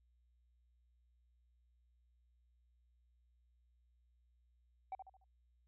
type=tone with echo; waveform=sine; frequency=765 Hz; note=G5; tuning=42 cents flat; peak=-38 dBFS; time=4.92-4.95 s; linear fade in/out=2 ms; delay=73 ms; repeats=4; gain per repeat=-8 dB; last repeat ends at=5.242 s; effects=tanh soft clip ceiling -39 dBFS + added 60 Hz sine -70 dBFS peak until 5.67 s